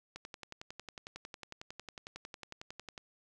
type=click train; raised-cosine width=0.2 ms; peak=-27 dBFS; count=32; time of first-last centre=0.16-2.978 s; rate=11 Hz; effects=none